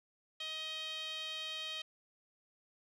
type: tone with band-pass filter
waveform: sawtooth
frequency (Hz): 629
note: D#5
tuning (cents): +19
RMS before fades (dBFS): -42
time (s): 0.4-1.82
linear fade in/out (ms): 5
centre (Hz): 3300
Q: 5.2
effects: none